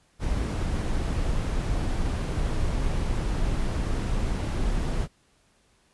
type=noise; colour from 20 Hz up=brown; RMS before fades=-26 dBFS; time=0.19-5.08 s; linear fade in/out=50 ms; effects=pink hiss -64 dBFS RMS until 5.93 s + resampled to 24000 Hz